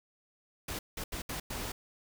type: noise bursts at uneven times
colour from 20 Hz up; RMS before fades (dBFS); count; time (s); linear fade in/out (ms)
pink; -38; 5; 0.68-0.79 / 0.97-1.04 / 1.12-1.22 / 1.29-1.4 / 1.5-1.72; 5
effects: none